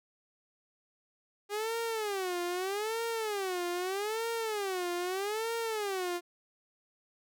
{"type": "tone with vibrato", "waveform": "sawtooth", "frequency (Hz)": 402.3, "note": "G4", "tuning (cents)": 45, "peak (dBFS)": -28, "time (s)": [1.49, 6.21], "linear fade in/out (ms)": 50, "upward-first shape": "sine", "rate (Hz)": 0.8, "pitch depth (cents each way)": 240, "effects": []}